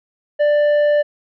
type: tone with tanh clipping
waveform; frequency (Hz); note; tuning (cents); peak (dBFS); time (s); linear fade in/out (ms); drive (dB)
sine; 590; D5; +8; -13; 0.39-1.03; 20; 7
effects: none